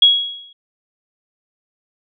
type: tone with exponential decay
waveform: sine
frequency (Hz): 3322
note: G#7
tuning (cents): 0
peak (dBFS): -4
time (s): 0.02-0.53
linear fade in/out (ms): 5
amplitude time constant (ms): 110
effects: none